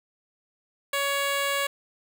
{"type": "tone", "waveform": "10% pulse", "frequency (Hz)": 560, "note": "C#5", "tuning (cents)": 18, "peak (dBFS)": -16, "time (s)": [0.93, 1.67], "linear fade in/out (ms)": 5, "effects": []}